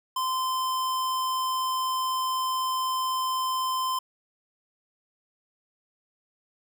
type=tone; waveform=square; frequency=1034 Hz; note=C6; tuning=21 cents flat; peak=-26 dBFS; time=0.16-3.99 s; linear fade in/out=5 ms; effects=none